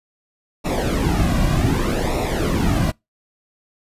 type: noise with flanger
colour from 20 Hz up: brown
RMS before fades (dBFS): -19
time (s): 0.64-2.92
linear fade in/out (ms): 20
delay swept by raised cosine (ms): 0.63 to 2.33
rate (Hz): 0.65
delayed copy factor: -0.75
effects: noise-tail reverb RT60 0.2 s tail -26 dB re dry + resampled to 32000 Hz